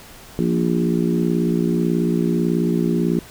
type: harmonic tone with a mistuned harmonic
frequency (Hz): 58.27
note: A#1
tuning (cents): 0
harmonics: 3 / 4 / 5 / 6 / 7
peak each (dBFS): -20 / -22 / -25 / -23 / -27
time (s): 0.39-3.19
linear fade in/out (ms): 0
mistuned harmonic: 3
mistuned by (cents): -33
effects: pink hiss -42 dBFS RMS until 3.3 s